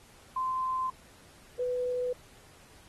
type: tone pair in turn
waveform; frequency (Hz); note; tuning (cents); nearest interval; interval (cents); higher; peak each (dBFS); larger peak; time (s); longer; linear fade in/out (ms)
sine; 1036 / 496.9; C6 / B4; -17 / +11; octave + minor second; 1272; first; -28; neither; 0.36-0.9 / 1.59-2.13; neither; 5
effects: pink hiss -57 dBFS RMS until 2.88 s + AAC 32 kbps